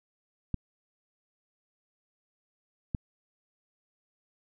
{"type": "clicks", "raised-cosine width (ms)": 5, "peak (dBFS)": -17, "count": 2, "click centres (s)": [0.543, 2.948], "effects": []}